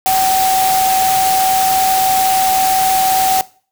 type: tone in noise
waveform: sine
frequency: 760 Hz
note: F#5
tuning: 46 cents sharp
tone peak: -12 dBFS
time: 0.06-3.41 s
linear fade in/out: 0 ms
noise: white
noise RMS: -19 dBFS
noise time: 0.06-3.41 s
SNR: +4 dB
effects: noise-tail reverb RT60 0.4 s tail -19 dB re dry